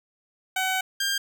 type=tone pair in turn; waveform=15% pulse; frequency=754 / 1597.7 Hz; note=F#5 / G6; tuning=+32 / +33 cents; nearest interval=octave + minor second; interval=1301 cents; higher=second; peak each=-17 dBFS; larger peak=neither; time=0.56-0.81 / 1-1.18 s; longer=first; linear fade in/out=5 ms; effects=none